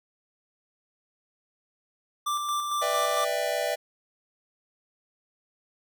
square tone with tremolo, 1178 Hz, D6, 5 cents sharp, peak -26 dBFS, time 2.26-3.25 s, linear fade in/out 10 ms, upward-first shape square, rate 4.4 Hz, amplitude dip 35%
square chord, E minor seventh, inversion second, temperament just, 494.4 / 593.3 / 659.3 / 791.1 Hz, B4 / D5 / E5 / G5, +2 / +18 / 0 / +16 cents, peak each -35 / -30 / -31 / -35 dBFS, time 2.81-3.76 s, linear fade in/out 20 ms
effects none

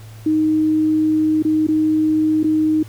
sine tone with dropouts, 311.1 Hz, D#4, in tune, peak -13 dBFS, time 0.26-2.83 s, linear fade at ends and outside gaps 5 ms, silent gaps 1.425-1.449 / 1.669-1.685 / 2.432-2.442 s, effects added 109 Hz sine -35 dBFS peak until 2.88 s + pink hiss -46 dBFS RMS until 2.88 s

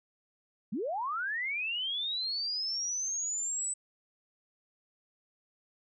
sine linear sweep, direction up, 170 to 8040 Hz, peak -31 dBFS, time 0.72-3.74 s, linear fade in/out 10 ms, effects none

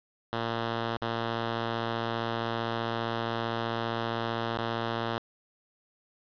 5% pulse tone with dropouts, 115.3 Hz, A#2, 19 cents flat, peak -18 dBFS, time 0.33-5.18 s, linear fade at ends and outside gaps 0 ms, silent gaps 0.97-1.018 / 4.572-4.588 s, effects resampled to 11025 Hz + 8-bit

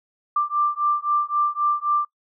sine beating tone pair, 1180 / 1183.8 Hz, D6 / D6, +8 / +13 cents, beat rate 3.8 Hz, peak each -22 dBFS, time 0.36-2.05 s, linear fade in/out 5 ms, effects noise-tail reverb RT60 0.1 s tail -24 dB re dry

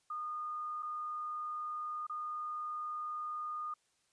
sine tone with dropouts, 1224 Hz, D#6, 29 cents flat, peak -37 dBFS, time 0.1-3.74 s, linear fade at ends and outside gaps 5 ms, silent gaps 0.825-0.829 / 2.068-2.096 s, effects white hiss -75 dBFS RMS until 4.12 s + resampled to 22050 Hz

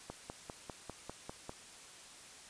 click train, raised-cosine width 1 ms, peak -28 dBFS, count 8, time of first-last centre 0.1-1.494 s, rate 5.02 Hz, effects white hiss -54 dBFS RMS until 2.49 s + resampled to 22050 Hz

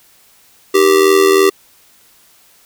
square tone with amplitude modulation, 389.9 Hz, G4, 9 cents flat, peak -5 dBFS, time 0.74-1.5 s, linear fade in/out 10 ms, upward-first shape sine, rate 83 Hz, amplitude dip 70%, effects white hiss -49 dBFS RMS until 2.65 s

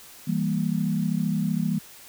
sine chord, E diminished, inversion none, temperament equal with one note detuned, 164.81 / 197.82 / 233.1 Hz, E3 / G3 / Bb3, 0 / +16 / 0 cents, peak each -26 / -26 / -28 dBFS, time 0.27-1.79 s, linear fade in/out 10 ms, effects white hiss -47 dBFS RMS until 2.08 s

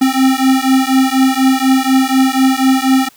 square beating tone pair, 261.6 / 265.7 Hz, C4 / C4, 0 / +27 cents, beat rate 4.1 Hz, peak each -13 dBFS, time 0.01-3.09 s, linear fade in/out 10 ms, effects white hiss -47 dBFS RMS until 3.16 s

